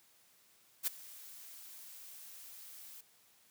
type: noise with ADSR envelope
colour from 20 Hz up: blue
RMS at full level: -31 dBFS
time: 0.83-3.01 s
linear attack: 41 ms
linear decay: 12 ms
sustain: -21 dB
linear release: 5 ms
effects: white hiss -67 dBFS RMS until 3.5 s + high-pass 80 Hz 12 dB/octave